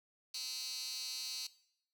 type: tone with high-pass filter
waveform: 15% pulse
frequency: 256.7 Hz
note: C4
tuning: 33 cents flat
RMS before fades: -42 dBFS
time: 0.34-1.47 s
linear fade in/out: 5 ms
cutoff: 4500 Hz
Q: 4
effects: noise-tail reverb RT60 0.7 s tail -18 dB re dry